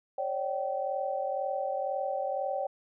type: tone cluster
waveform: sine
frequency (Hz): 546 / 588 / 771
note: C#5 / D5 / G5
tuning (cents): -26 / +2 / -29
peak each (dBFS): -33 / -35 / -33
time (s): 0.18-2.67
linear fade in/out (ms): 5
effects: none